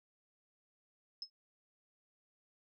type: tone with exponential decay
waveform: sine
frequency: 5180 Hz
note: E8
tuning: 31 cents flat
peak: -36 dBFS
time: 1.22-1.3 s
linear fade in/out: 2 ms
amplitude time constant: 16 ms
effects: none